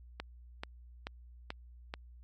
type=click train; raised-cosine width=0.3 ms; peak=-22 dBFS; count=5; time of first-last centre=0.2-1.939 s; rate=2.3 Hz; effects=added 60 Hz sine -51 dBFS peak until 2.23 s + MP3 48 kbps